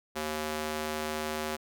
square tone with high-pass filter, 77 Hz, D#2, 17 cents flat, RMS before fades -34 dBFS, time 0.15-1.57 s, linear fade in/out 20 ms, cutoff 350 Hz, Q 0.67, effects none

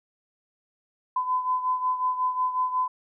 sine beating tone pair, 1011 / 1016.5 Hz, B5 / B5, +40 / +50 cents, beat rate 5.5 Hz, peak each -24 / -30 dBFS, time 1.16-2.88 s, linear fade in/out 5 ms, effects none

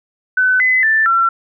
sine tone with pitch steps, 1509 / 2024 / 1768 / 1356 Hz, F#6 / B6 / A6 / E6, +34 / +42 / +8 / +49 cents, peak -10 dBFS, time 0.37-1.29 s, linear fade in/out 5 ms, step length 230 ms, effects none

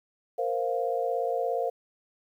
sine chord, Bb suspended second, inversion none, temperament equal, 466.2 / 523.3 / 698.5 Hz, Bb4 / C5 / F5, 0 / 0 / 0 cents, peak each -30 dBFS, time 0.38-1.7 s, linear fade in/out 10 ms, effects 10-bit

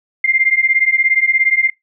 sine beating tone pair, 2093 / 2110 Hz, C7 / C7, 0 / +14 cents, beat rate 17 Hz, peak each -14 dBFS, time 0.24-1.7 s, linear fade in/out 5 ms, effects noise-tail reverb RT60 0.2 s tail -25 dB re dry

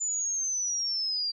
sine linear sweep, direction down, 7070 to 4699 Hz, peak -27 dBFS, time 0-1.32 s, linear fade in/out 20 ms, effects none

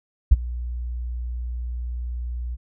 sine tone with ADSR envelope, 60.3 Hz, B1, 41 cents flat, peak -5 dBFS, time 0.31-2.57 s, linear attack 12 ms, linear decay 28 ms, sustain -21 dB, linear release 33 ms, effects none

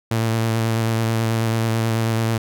sawtooth tone with vibrato, 113.1 Hz, A2, 48 cents sharp, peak -14 dBFS, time 0.11-2.38 s, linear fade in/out 5 ms, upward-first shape square, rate 9.2 Hz, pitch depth 17 cents each way, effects none

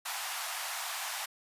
pink high-pass noise, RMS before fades -37 dBFS, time 0.05-1.26 s, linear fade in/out 10 ms, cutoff 700 Hz, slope 48 dB/octave, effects resampled to 32000 Hz

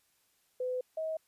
sine tone pair in turn, 505 / 636.3 Hz, B4 / D#5, +39 / +39 cents, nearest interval major third, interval 400 cents, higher second, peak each -31 / -32 dBFS, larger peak first, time 0.6-0.81 / 0.97-1.17 s, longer first, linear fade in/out 5 ms, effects white hiss -72 dBFS RMS until 1.27 s + resampled to 32000 Hz

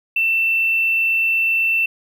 triangle tone with hard clipping, 2678 Hz, E7, 27 cents sharp, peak -15 dBFS, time 0.16-1.86 s, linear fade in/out 5 ms, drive 3 dB, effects none

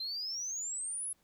sine exponential sweep, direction up, 4073 to 10840 Hz, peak -34 dBFS, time 0-1.13 s, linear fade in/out 5 ms, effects tanh soft clip ceiling -32 dBFS + pink hiss -72 dBFS RMS until 1.23 s

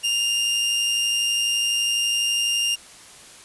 sawtooth tone with amplitude modulation, 2806 Hz, F7, 8 cents sharp, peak -15 dBFS, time 0.03-2.76 s, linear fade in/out 20 ms, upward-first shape sine, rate 112 Hz, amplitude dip 30%, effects white hiss -45 dBFS RMS until 3.44 s + resampled to 24000 Hz

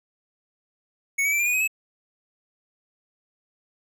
square tone with pitch steps, 2217 / 2275 / 2335 / 2397 / 2460 / 2525 / 2591 Hz, C#7 / C#7 / D7 / D7 / D#7 / D#7 / E7, 0 / +44 / -11 / +35 / -20 / +25 / -30 cents, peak -21 dBFS, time 1.18-1.677 s, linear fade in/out 10 ms, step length 71 ms, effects none

